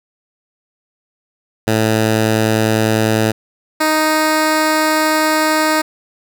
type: tone pair in turn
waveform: 10% pulse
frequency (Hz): 110 / 311.1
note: A2 / D#4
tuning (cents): 0 / 0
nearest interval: octave + tritone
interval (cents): 1800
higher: second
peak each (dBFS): -4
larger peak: neither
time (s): 1.67-3.32 / 3.8-5.82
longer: second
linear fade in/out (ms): 10
effects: none